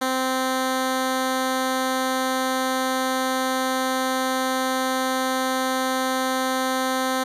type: tone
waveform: 10% pulse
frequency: 260 Hz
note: C4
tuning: 11 cents flat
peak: -13 dBFS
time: 0.01-7.24 s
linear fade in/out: 10 ms
effects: resampled to 32000 Hz